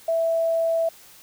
sine tone, 659.3 Hz, E5, in tune, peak -19 dBFS, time 0.08-0.89 s, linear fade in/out 5 ms, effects white hiss -49 dBFS RMS until 1.22 s

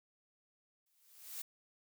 blue noise with exponential growth, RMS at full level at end -41 dBFS, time 0.86-1.42 s, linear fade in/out 5 ms, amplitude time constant 120 ms, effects none

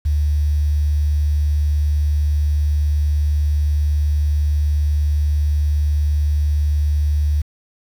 sine tone with quantisation, 74.1 Hz, D2, 16 cents sharp, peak -14 dBFS, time 0.05-7.42 s, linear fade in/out 10 ms, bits 7, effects none

